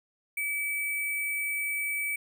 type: tone with sample-and-hold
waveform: sine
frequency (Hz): 2295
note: D7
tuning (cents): -40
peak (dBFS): -28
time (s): 0.37-2.16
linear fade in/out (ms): 5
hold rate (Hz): 11025
effects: none